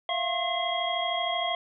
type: tone cluster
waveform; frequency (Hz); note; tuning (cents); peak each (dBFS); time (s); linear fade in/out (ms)
sine; 673 / 706 / 1070 / 2051 / 3268; E5 / F5 / C6 / C7 / G#7; +36 / +19 / +38 / -35 / -29; -32 / -31 / -34 / -35 / -31; 0.09-1.55; 2
effects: none